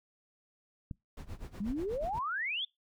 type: click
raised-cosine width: 5 ms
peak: -27 dBFS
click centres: 0.912 s
type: noise with tremolo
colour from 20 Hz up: brown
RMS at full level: -40 dBFS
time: 1.17-2.19 s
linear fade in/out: 2 ms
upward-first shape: sine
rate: 8.2 Hz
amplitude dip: 90%
type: exponential sweep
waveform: sine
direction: up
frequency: 190 to 3560 Hz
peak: -32 dBFS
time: 1.6-2.65 s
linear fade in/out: 5 ms
effects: noise-tail reverb RT60 0.2 s tail -25 dB re dry